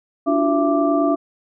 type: tone cluster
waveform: sine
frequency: 290.1 / 338.8 / 369.3 / 670 / 1175 Hz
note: D4 / E4 / F#4 / E5 / D6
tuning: -21 / +48 / -3 / +28 / +1 cents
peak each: -18 / -25 / -26 / -19 / -25 dBFS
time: 0.26-1.16 s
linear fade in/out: 20 ms
effects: none